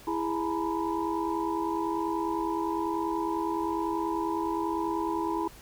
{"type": "tone cluster", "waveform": "sine", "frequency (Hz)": [331.3, 412.4, 853, 947, 997], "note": ["E4", "G#4", "G#5", "A#5", "B5"], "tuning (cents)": [9, -12, 46, 27, 16], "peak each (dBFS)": [-30, -36, -36, -36, -34], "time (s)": [0.07, 5.48], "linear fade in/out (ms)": 5, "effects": ["added 50 Hz sine -53 dBFS peak until 5.61 s", "pink hiss -51 dBFS RMS until 5.61 s"]}